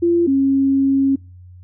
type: tone pair in turn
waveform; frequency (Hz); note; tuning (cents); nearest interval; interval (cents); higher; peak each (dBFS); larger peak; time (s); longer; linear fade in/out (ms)
sine; 342.9 / 272.2; F4 / C#4; -32 / -31; major third; 399; first; -12; neither; 0.02-0.27 / 0.27-1.16; second; 10
effects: noise-tail reverb RT60 0.3 s tail -24 dB re dry + added 90 Hz sine -38 dBFS peak until 1.63 s